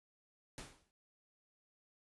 pink noise with exponential decay, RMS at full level -45 dBFS, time 0.58-0.91 s, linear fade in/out 0 ms, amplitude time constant 71 ms, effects resampled to 24000 Hz

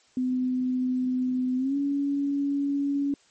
sine tone with pitch glide, 254 to 281.8 Hz, B3 to C#4, +49 to +29 cents, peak -23 dBFS, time 0.17-3.14 s, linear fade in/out 2 ms, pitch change +180 cents, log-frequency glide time 1.57-1.76 s, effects white hiss -61 dBFS RMS until 3.3 s + MP3 32 kbps

